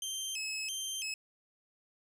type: tone with vibrato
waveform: 20% pulse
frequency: 2849 Hz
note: F7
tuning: 34 cents sharp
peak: -30 dBFS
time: 0.02-1.14 s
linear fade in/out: 2 ms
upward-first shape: square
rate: 1.5 Hz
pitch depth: 170 cents each way
effects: none